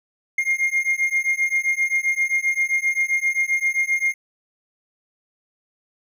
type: beating tone pair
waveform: triangle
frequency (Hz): 2122 / 2129.6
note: C7 / C7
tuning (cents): +24 / +30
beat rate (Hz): 7.6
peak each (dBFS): -20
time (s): 0.38-4.14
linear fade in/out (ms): 5
effects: none